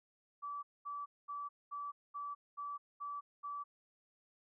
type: tone bursts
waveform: sine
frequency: 1154 Hz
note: D6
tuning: 31 cents flat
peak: -40 dBFS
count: 8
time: 0.42-3.64 s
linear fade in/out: 20 ms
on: 210 ms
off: 220 ms
effects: none